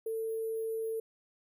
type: tone with sample-and-hold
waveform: sine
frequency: 446.3 Hz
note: A4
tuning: 25 cents sharp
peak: -32 dBFS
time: 0.06-1 s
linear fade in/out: 5 ms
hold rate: 11025 Hz
effects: none